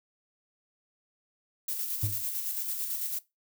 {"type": "noise with tremolo", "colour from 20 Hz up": "violet", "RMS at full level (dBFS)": -32, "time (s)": [1.68, 3.19], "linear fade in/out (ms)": 5, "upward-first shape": "square", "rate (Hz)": 9, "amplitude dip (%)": 35}
{"type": "tone with exponential decay", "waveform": "triangle", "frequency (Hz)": 103.83, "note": "G#2", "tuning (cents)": 0, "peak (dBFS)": -22, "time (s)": [2.03, 2.24], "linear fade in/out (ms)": 5, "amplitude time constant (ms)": 45}
{"effects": ["noise-tail reverb RT60 0.2 s tail -19 dB re dry"]}